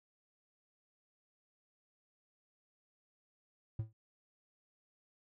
triangle tone with exponential decay, 110 Hz, A2, in tune, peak -29 dBFS, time 3.79-3.93 s, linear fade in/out 5 ms, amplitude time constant 29 ms, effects none

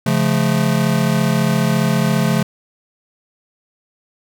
square chord, Db augmented, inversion none, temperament just, 138.59 / 173.24 / 216.5 Hz, Db3 / F3 / A3, 0 / -14 / -28 cents, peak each -19 dBFS, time 0.06-2.43 s, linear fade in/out 5 ms, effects none

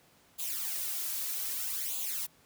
blue noise with flanger, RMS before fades -35 dBFS, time 0.38-2.27 s, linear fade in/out 20 ms, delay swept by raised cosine 0.27 to 3.17 ms, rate 0.63 Hz, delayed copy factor +0.7, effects pink hiss -63 dBFS RMS until 2.45 s + high-pass 80 Hz 12 dB/octave

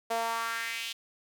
sawtooth tone with high-pass filter sweep, 228.9 Hz, A#3, 31 cents flat, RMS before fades -33 dBFS, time 0.1-0.93 s, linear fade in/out 10 ms, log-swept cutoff 600 to 3300 Hz, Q 2.9, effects none

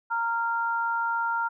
sine tone pair together, 926 / 1388.8 Hz, A#5 / F6, -12 / -10 cents, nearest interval perfect fifth, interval 702 cents, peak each -27 dBFS, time 0.1-1.49 s, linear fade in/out 20 ms, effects none

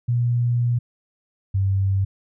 sine tone pair in turn, 120.4 / 97.06 Hz, B2 / G2, -44 / -17 cents, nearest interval major third, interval 373 cents, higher first, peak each -17 dBFS, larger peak neither, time 0.08-0.79 / 1.54-2.05 s, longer first, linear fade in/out 10 ms, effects none

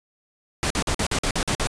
pink noise bursts, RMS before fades -23 dBFS, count 9, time 0.63-1.671 s, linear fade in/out 0 ms, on 73 ms, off 48 ms, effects resampled to 22050 Hz

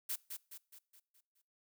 blue noise with echo, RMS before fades -38 dBFS, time 0.09-0.16 s, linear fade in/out 10 ms, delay 210 ms, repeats 6, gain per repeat -6 dB, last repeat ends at 1.42 s, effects noise-tail reverb RT60 0.5 s tail -24 dB re dry

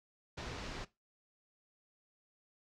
pink low-pass noise, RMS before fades -44 dBFS, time 0.37-0.85 s, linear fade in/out 10 ms, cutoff 5600 Hz, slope 24 dB/octave, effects noise-tail reverb RT60 0.2 s tail -17 dB re dry

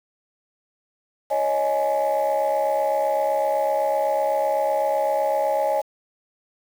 sine chord, C# suspended second, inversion none, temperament equal with one note detuned, 554.4 / 622.3 / 836.9 Hz, C#5 / D#5 / G#5, 0 / 0 / +13 cents, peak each -22 dBFS, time 1.3-5.82 s, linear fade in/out 20 ms, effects tanh soft clip ceiling -14 dBFS + 7-bit

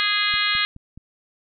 harmonic tone, 414.1 Hz, G#4, 5 cents flat, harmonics 3 / 4 / 5 / 6 / 7 / 8 / 9 / 10, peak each -28 / -26 / -25 / -29 / -30 / -26 / -29 / -27 dBFS, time 0-0.65 s, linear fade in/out 0 ms
click train, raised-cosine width 5 ms, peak -28 dBFS, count 4, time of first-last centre 0.34-0.976 s, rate 4.72 Hz
effects none

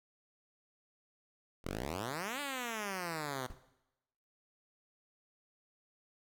5% pulse exponential two-way sweep, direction up then down, 39.43 to 293.7 to 124.4 Hz, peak -26 dBFS, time 1.64-3.47 s, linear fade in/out 10 ms, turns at 2.4 s
brown noise with exponential decay, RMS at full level -41 dBFS, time 3.5-3.61 s, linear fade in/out 2 ms, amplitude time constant 22 ms
effects noise-tail reverb RT60 0.9 s tail -17 dB re dry

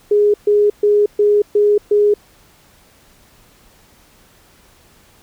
sine tone bursts, 414.4 Hz, G#4, 4 cents flat, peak -9 dBFS, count 6, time 0.11-2.14 s, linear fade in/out 5 ms, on 230 ms, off 130 ms, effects pink hiss -50 dBFS RMS until 5.22 s

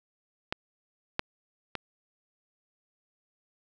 clicks, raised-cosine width 0.3 ms, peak -13 / -10 / -16 dBFS, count 3, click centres 0.525 / 1.194 / 1.753 s, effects none

